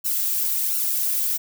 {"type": "noise with flanger", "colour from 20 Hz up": "violet", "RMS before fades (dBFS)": -23, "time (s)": [0.04, 1.38], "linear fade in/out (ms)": 20, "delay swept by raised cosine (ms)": [0.71, 3.31], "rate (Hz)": 1.4, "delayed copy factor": 0.8, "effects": []}